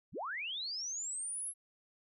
sine linear sweep, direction up, 49 to 11175 Hz, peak -37 dBFS, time 0.12-1.54 s, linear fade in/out 50 ms, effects none

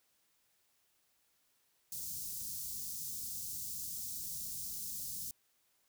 white band-stop noise, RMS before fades -42 dBFS, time 1.92-5.31 s, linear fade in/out 2 ms, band 210 to 5100 Hz, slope 24 dB/octave, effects white hiss -75 dBFS RMS until 5.88 s

